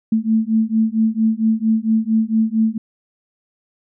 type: beating tone pair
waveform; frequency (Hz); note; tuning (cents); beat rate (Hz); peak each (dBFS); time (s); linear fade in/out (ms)
sine; 219.3 / 223.7; A3 / A3; -6 / +29; 4.4; -17; 0.12-2.78; 5
effects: none